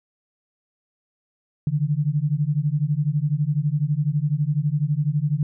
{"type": "beating tone pair", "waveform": "sine", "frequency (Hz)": [142.3, 154.3], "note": ["C#3", "D#3"], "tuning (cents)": [46, -14], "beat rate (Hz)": 12, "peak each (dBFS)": -22, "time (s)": [1.67, 5.43], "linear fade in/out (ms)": 2, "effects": []}